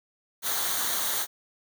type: noise with comb filter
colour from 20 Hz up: white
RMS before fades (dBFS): -28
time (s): 0.42-1.27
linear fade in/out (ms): 50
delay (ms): 0.39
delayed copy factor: -0.6
effects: none